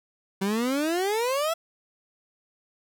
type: exponential sweep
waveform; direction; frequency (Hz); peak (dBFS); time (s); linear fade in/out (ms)
30% pulse; up; 188.5 to 677; -21; 0.41-1.54; 10
effects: none